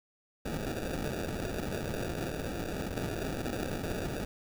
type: noise with sample-and-hold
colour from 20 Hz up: white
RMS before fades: -35 dBFS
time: 0.45-4.25 s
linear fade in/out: 5 ms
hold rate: 1050 Hz
effects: none